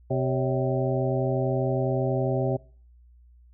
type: harmonic tone with a mistuned harmonic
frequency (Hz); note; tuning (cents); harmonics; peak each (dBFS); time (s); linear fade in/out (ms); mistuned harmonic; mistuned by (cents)
129.3; C3; -20; 1 / 2 / 3 / 4 / 5 / 6; -26 / -32 / -29 / -30 / -31 / -36; 0.1-2.57; 10; 4; +120
effects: noise-tail reverb RT60 0.5 s tail -24 dB re dry + added 60 Hz sine -51 dBFS peak until 3.53 s